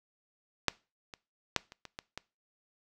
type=clicks; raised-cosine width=0.2 ms; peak=-7 / -26 / -8 / -30 / -27 / -22 / -21 dBFS; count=7; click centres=0.683 / 1.138 / 1.563 / 1.721 / 1.853 / 1.989 / 2.176 s; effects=noise-tail reverb RT60 0.3 s tail -22 dB re dry